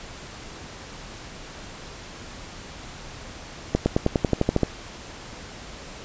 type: accelerating click train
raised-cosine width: 2 ms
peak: -5 dBFS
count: 11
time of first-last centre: 3.75-4.633 s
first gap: 110 ms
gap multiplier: 0.95
effects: pink hiss -40 dBFS RMS until 6.04 s + resampled to 16000 Hz